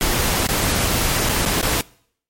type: noise with dropouts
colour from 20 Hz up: pink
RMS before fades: -19 dBFS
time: 0.01-1.81 s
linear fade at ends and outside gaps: 0 ms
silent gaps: 0.467-0.489 / 1.289-1.294 / 1.452-1.46 / 1.614-1.628 s
effects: noise-tail reverb RT60 0.6 s tail -23 dB re dry + MP3 64 kbps